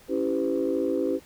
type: chord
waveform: sine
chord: C# half-diminished seventh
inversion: none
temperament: equal with one note detuned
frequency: 277.2 / 329.6 / 392 / 506.9 Hz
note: C#4 / E4 / G4 / B4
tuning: 0 / 0 / 0 / +45 cents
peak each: -28 dBFS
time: 0.08-1.2 s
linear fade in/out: 50 ms
effects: tanh soft clip ceiling -14 dBFS + pink hiss -54 dBFS RMS until 1.25 s